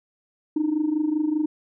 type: tone with amplitude modulation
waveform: sine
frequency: 306.3 Hz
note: D#4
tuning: 27 cents flat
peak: -16 dBFS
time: 0.56-1.46 s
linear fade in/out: 5 ms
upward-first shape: sine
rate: 25.1 Hz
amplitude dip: 75%
effects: tanh soft clip ceiling -15 dBFS